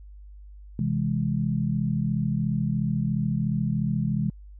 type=chord; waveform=sine; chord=C augmented; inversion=none; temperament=equal; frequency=130.81 / 164.81 / 207.7 Hz; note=C3 / E3 / G#3; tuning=0 / 0 / 0 cents; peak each=-27 dBFS; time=0.79-4.3 s; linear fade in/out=2 ms; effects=added 50 Hz sine -42 dBFS peak until 4.59 s